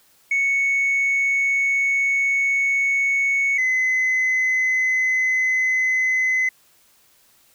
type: tone pair in turn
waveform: sine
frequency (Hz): 2216 / 2035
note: C#7 / C7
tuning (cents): -1 / -49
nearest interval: minor second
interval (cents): 148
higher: first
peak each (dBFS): -15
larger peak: neither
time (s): 0.31-3.58 / 3.58-6.49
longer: first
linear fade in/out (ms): 5
effects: tanh soft clip ceiling -15 dBFS + white hiss -57 dBFS RMS until 7.54 s